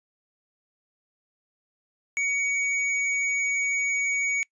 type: tone with hard clipping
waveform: triangle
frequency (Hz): 2247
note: C#7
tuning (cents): +23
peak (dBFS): -25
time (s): 2.17-4.43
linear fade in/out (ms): 0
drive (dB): 16
effects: noise-tail reverb RT60 0.1 s tail -24 dB re dry + resampled to 22050 Hz